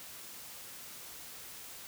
silence, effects white hiss -48 dBFS RMS until 1.87 s

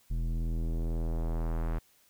square tone with low-pass filter sweep, 41 Hz, E1, 9 cents flat, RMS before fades -31 dBFS, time 0.1-1.79 s, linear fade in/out 10 ms, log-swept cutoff 160 to 1600 Hz, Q 1, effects white hiss -65 dBFS RMS until 2.09 s

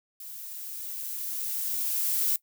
violet noise with level ramp, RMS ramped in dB -42 to -25 dBFS, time 0.2-2.36 s, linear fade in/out 2 ms, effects noise-tail reverb RT60 0.1 s tail -20 dB re dry

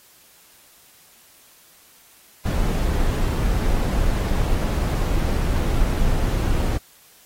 brown noise, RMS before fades -20 dBFS, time 2.45-6.78 s, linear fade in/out 10 ms, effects white hiss -52 dBFS RMS until 7.25 s + AAC 48 kbps

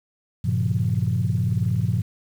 sine chord, G half-diminished seventh, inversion none, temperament equal, 98 / 116.54 / 138.59 / 174.61 Hz, G2 / Bb2 / Db3 / F3, 0 / 0 / 0 / 0 cents, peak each -24 / -22 / -27 / -26 dBFS, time 0.44-2.02 s, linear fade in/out 10 ms, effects tanh soft clip ceiling -11 dBFS + 8-bit

